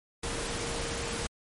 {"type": "tone in noise", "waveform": "sine", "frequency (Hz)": 466.2, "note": "A#4", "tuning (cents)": 0, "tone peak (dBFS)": -40, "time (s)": [0.23, 1.27], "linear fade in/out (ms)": 5, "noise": "pink", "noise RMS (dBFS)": -34, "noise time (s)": [0.23, 1.27], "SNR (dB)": -9, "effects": ["MP3 48 kbps"]}